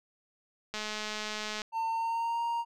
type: click train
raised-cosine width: 0.2 ms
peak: -19 dBFS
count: 188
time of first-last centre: 0.74-1.618 s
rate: 213 Hz
type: tone with pitch glide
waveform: triangle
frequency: 903 to 933.8 Hz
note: A5 to A#5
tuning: +45 to +3 cents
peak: -27 dBFS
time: 1.72-2.65 s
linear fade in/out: 50 ms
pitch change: +58 cents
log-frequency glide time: 1.87-2.42 s
effects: none